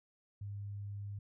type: tone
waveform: sine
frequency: 101.3 Hz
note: G#2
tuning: 43 cents flat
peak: -40 dBFS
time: 0.41-1.19 s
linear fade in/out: 5 ms
effects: none